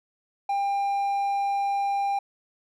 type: tone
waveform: triangle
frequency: 798 Hz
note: G5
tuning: 31 cents sharp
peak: -21 dBFS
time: 0.49-2.19 s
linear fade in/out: 5 ms
effects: none